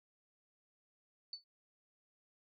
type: tone with exponential decay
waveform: sine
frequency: 4493 Hz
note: C#8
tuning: 23 cents sharp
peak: -38 dBFS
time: 1.33-1.44 s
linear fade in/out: 2 ms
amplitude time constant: 23 ms
effects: none